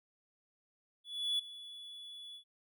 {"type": "tone with ADSR envelope", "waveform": "triangle", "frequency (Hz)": 3421, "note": "A7", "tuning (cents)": -49, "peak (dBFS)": -28, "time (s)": [1.04, 2.44], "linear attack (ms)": 350, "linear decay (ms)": 8, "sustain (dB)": -17, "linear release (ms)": 90, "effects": []}